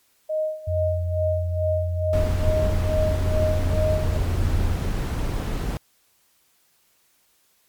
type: tone with tremolo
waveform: sine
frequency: 622.3 Hz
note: D#5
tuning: in tune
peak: -20 dBFS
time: 0.29-4.18 s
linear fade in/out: 10 ms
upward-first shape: sine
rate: 2.3 Hz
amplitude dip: 85%
type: tone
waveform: sine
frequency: 87.31 Hz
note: F2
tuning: in tune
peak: -22 dBFS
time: 0.67-4.76 s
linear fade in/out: 10 ms
type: noise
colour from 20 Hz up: brown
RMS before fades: -24 dBFS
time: 2.13-5.77 s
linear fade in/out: 0 ms
effects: white hiss -63 dBFS RMS until 7.68 s + MP3 96 kbps